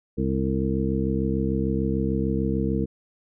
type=harmonic tone with a mistuned harmonic; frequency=66.7 Hz; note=C2; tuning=34 cents sharp; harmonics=1 / 2 / 3 / 4 / 5 / 7; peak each=-29 / -29 / -26 / -30 / -30 / -30 dBFS; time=0.17-2.86 s; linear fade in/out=20 ms; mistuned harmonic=7; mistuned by=-43 cents; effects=none